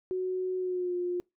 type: tone with pitch glide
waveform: sine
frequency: 370 to 355.3 Hz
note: F#4 to F4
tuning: 0 to +30 cents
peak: -28 dBFS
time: 0.11-1.2 s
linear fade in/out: 0 ms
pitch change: -70 cents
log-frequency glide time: 0.58-0.95 s
effects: noise-tail reverb RT60 0.2 s tail -25 dB re dry